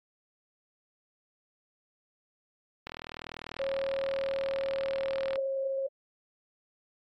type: click train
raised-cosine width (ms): 0.3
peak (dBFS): -22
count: 101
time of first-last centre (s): 2.87-5.358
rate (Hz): 40.2
type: tone with pitch glide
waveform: sine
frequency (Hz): 544 to 539.9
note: C#5 to C#5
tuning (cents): -33 to -46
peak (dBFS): -29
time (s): 3.59-5.87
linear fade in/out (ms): 10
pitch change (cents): -13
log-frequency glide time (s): 4.85-5.35
effects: AAC 32 kbps